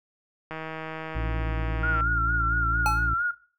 click train, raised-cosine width 0.5 ms, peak -20 dBFS, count 239, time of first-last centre 0.51-2.007 s, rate 159 Hz
harmonic tone, 56 Hz, A1, 31 cents sharp, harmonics 1 / 2 / 3 / 5 / 6, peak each -27 / -33 / -42 / -42 / -44 dBFS, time 1.15-3.14 s, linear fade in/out 5 ms
sine tone with vibrato, 1396.9 Hz, F6, in tune, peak -23 dBFS, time 1.83-3.31 s, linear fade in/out 5 ms, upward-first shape sine, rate 4.4 Hz, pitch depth 64 cents each way
square tone with exponential decay, 850 Hz, G#5, 40 cents sharp, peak -21 dBFS, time 2.86-3.08 s, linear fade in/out 0 ms, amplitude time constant 47 ms
effects noise-tail reverb RT60 0.4 s tail -18 dB re dry

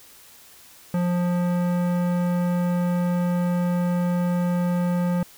sine tone with tanh clipping, 176.5 Hz, F3, 19 cents sharp, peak -22 dBFS, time 0.94-5.23 s, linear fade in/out 2 ms, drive 17 dB, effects white hiss -49 dBFS RMS until 5.37 s

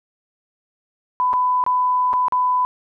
sine tone with dropouts, 1000 Hz, B5, 21 cents sharp, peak -15 dBFS, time 1.2-2.65 s, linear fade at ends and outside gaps 0 ms, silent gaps 1.331-1.337 / 1.639-1.664 / 2.131-2.137 / 2.283-2.323 s, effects none

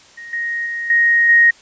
sine tone with level steps, 1871 Hz, A#6, 6 cents sharp, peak -31 / -19 / -21 / -10 / -7 dBFS, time 0.17-1.51 s, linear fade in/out 10 ms, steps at 0.33 / 0.66 / 0.9 / 1.29 s, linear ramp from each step 2 ms, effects white hiss -46 dBFS RMS until 1.61 s + resampled to 16000 Hz

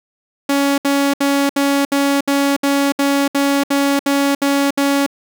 sawtooth tone bursts, 280 Hz, C#4, 18 cents sharp, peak -9 dBFS, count 13, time 0.49-5.064 s, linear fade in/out 5 ms, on 290 ms, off 67 ms, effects none

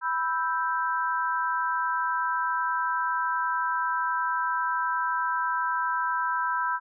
sine chord, E minor, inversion second, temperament equal, 987.8 / 1318.5 / 1568 Hz, B5 / E6 / G6, 0 / 0 / 0 cents, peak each -27 / -30 / -30 dBFS, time 0.01-6.8 s, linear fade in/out 50 ms, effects none

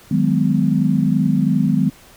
sine chord, G# minor seventh, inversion second, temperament equal with one note detuned, 155.56 / 185 / 207.7 / 251.1 Hz, D#3 / F#3 / G#3 / B3, 0 / 0 / 0 / +29 cents, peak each -19 dBFS, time 0.11-1.9 s, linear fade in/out 5 ms, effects pink hiss -46 dBFS RMS until 2.16 s

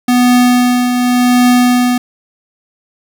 square tone with tremolo, 246.9 Hz, B3, in tune, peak -6 dBFS, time 0.08-1.98 s, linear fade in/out 5 ms, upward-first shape triangle, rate 0.89 Hz, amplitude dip 50%, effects 7-bit

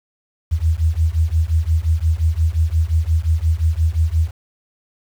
sine beating tone pair, 77.78 / 83.48 Hz, D#2 / E2, 0 / +22 cents, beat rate 5.7 Hz, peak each -17 dBFS, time 0.51-4.31 s, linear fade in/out 20 ms, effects 7-bit

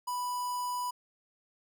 square tone with notch filter, 987.8 Hz, B5, in tune, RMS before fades -34 dBFS, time 0.07-0.91 s, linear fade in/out 10 ms, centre 2700 Hz, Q 1.5, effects none

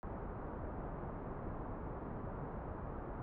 pink low-pass noise, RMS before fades -44 dBFS, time 0.03-3.22 s, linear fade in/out 0 ms, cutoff 1200 Hz, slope 24 dB/octave, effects none

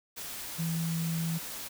sine tone in noise, 164.81 Hz, E3, in tune, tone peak -29 dBFS, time 0.58-1.39 s, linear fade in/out 20 ms, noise white, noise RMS -40 dBFS, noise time 0.16-1.69 s, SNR +8 dB, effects none

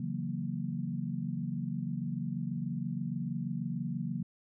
sine chord, F# dominant seventh, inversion second, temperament equal, 138.59 / 164.81 / 185 / 233.1 Hz, C#3 / E3 / F#3 / A#3, 0 / 0 / 0 / 0 cents, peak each -38 / -38 / -38 / -38 dBFS, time 0-4.23 s, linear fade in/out 5 ms, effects none

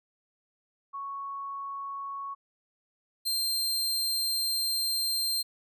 sine / sawtooth tone pair in turn, 1108.7 / 4165 Hz, C#6 / C8, 0 / -9 cents, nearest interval octave + major seventh, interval 2291 cents, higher second, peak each -34 / -24 dBFS, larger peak second, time 0.93-2.35 / 3.25-5.43 s, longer second, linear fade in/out 20 ms, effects none

